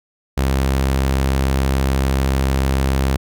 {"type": "tone", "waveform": "sawtooth", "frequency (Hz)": 66.9, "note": "C2", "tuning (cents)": 39, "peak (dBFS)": -11, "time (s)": [0.37, 3.17], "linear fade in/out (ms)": 10, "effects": []}